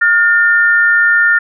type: tone pair together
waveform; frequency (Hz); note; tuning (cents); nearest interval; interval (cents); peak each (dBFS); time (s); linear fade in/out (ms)
sine; 1421.1 / 1800; F6 / A6; +30 / +39; major third; 409; -10; 0.01-1.39; 10
effects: none